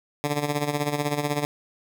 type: tone with tremolo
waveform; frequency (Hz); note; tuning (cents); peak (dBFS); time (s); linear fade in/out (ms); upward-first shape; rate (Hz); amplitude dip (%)
10% pulse; 146.4; D3; -5; -13; 0.24-1.45; 0; sine; 16; 70
effects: none